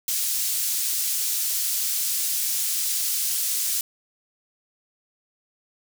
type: high-pass noise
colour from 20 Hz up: pink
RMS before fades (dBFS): -25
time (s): 0.08-3.81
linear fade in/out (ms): 2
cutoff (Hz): 6300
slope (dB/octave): 12
effects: none